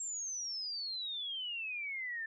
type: exponential sweep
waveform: sine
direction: down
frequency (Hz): 7560 to 1760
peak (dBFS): -37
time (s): 0-2.26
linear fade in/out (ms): 5
effects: none